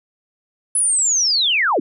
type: linear sweep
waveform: sine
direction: down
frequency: 10270 to 223.2 Hz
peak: -14 dBFS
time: 0.75-1.8 s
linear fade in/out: 5 ms
effects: none